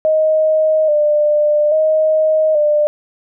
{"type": "tone with vibrato", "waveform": "sine", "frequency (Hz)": 611, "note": "D#5", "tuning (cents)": -32, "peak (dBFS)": -10, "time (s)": [0.05, 2.87], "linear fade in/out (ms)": 0, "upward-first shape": "square", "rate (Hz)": 0.6, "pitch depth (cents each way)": 40, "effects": []}